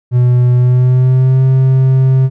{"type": "tone with pitch glide", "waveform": "triangle", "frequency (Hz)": [123.6, 131.71], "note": ["B2", "C3"], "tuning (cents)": [2, 12], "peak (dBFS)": -4, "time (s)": [0.11, 2.3], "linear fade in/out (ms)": 50, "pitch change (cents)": 110, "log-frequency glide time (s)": [0.55, 1.43], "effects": []}